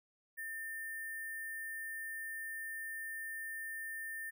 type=tone with sample-and-hold; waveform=sine; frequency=1800 Hz; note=A6; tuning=39 cents sharp; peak=-40 dBFS; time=0.37-4.31 s; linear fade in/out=20 ms; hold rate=11025 Hz; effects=none